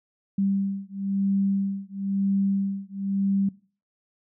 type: beating tone pair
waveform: sine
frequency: 196 / 197 Hz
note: G3 / G3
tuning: 0 / +9 cents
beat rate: 1 Hz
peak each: -26 dBFS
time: 0.38-3.49 s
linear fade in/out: 5 ms
effects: noise-tail reverb RT60 0.4 s tail -21 dB re dry